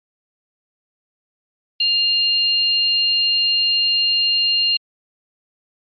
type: tone pair together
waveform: sine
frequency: 2806 / 4204 Hz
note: F7 / C8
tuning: +8 / +7 cents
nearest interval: perfect fifth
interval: 699 cents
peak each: -17 dBFS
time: 1.8-4.77 s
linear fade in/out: 5 ms
effects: MP3 32 kbps